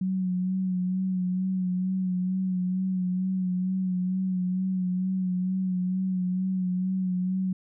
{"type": "tone with vibrato", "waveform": "sine", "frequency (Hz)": 185, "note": "F#3", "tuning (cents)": 0, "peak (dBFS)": -24, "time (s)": [0.01, 7.53], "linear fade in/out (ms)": 5, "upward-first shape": "sine", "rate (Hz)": 2.2, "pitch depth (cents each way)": 34, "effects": []}